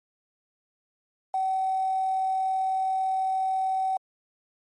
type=tone with quantisation; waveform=sine; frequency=761 Hz; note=F#5; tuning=48 cents sharp; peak=-23 dBFS; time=1.34-3.97 s; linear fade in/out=2 ms; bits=8; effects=MP3 48 kbps